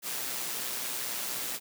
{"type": "noise with amplitude modulation", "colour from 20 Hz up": "white", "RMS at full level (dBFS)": -33, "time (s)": [0.02, 1.6], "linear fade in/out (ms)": 50, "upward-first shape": "sine", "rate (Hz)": 124, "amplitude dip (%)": 35, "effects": ["high-pass 150 Hz 12 dB/octave"]}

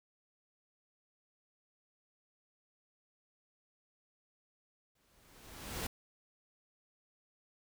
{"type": "noise with exponential growth", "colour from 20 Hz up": "pink", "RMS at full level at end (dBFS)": -37, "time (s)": [4.95, 5.87], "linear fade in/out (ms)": 5, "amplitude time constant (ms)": 200, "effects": []}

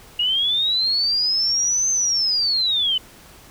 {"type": "linear two-way sweep", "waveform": "sine", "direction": "up then down", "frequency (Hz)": [2844, 6270, 2971], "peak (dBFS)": -17, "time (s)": [0.19, 2.98], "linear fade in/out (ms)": 5, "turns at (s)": 1.9, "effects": ["pink hiss -46 dBFS RMS until 3.5 s"]}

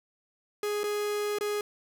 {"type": "tone with dropouts", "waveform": "45% pulse", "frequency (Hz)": 415.6, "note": "G#4", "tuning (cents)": 1, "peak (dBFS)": -28, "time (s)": [0.63, 1.61], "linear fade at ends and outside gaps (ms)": 2, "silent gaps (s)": [[0.834, 0.839], [1.386, 1.409]], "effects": []}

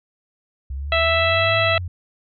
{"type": "exponential two-way sweep", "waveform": "sine", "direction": "up then down", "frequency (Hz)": [65.41, 106.2, 85.9], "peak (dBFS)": -25, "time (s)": [0.7, 1.88], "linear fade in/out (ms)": 5, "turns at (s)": 1.58}
{"type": "harmonic tone", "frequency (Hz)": 659.3, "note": "E5", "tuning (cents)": 0, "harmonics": [1, 2, 3, 4, 5, 6], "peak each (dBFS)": [-20, -23, -23, -22, -26, -28], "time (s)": [0.92, 1.78], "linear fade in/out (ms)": 2}
{"effects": []}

